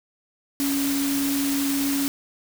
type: tone in noise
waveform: sine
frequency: 278.4 Hz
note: C#4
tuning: 8 cents sharp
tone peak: -22 dBFS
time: 0.6-2.08 s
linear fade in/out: 0 ms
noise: white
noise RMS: -29 dBFS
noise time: 0.6-2.08 s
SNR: +4 dB
effects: none